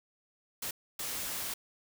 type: noise bursts at uneven times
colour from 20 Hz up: white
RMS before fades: -37 dBFS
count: 2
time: 0.62-0.71 / 0.99-1.54 s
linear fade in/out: 5 ms
effects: none